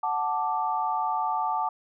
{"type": "chord", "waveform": "sine", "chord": "D major", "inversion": "first", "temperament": "equal", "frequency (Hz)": [740, 880, 1174.7], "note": ["F#5", "A5", "D6"], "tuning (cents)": [0, 0, 0], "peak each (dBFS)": [-30, -27, -30], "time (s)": [0.03, 1.69], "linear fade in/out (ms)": 5, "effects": []}